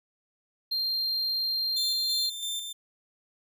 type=tone; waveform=triangle; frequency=4186 Hz; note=C8; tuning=in tune; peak=-25 dBFS; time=0.71-2.3 s; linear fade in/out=10 ms
type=tone with tremolo; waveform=sawtooth; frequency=3573 Hz; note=A7; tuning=26 cents sharp; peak=-27 dBFS; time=1.76-2.73 s; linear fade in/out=10 ms; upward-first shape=square; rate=3 Hz; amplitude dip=45%
effects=none